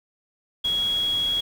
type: tone in noise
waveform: sine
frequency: 3322 Hz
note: G#7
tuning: in tune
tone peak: -21 dBFS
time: 0.64-1.41 s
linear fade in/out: 10 ms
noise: pink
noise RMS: -39 dBFS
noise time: 0.64-1.41 s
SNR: +15 dB
effects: none